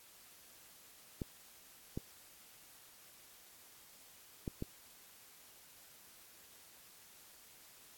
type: clicks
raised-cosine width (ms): 3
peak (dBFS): -25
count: 4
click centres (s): 1.218 / 1.975 / 4.478 / 4.624
effects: white hiss -60 dBFS RMS until 7.97 s + AAC 64 kbps